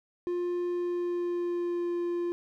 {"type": "tone with pitch glide", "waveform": "triangle", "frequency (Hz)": [352.5, 347.6], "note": ["F4", "F4"], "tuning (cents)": [16, -8], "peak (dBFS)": -26, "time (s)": [0.27, 2.32], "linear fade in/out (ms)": 0, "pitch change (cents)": -24, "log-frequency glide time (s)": [0.67, 1.94], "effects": []}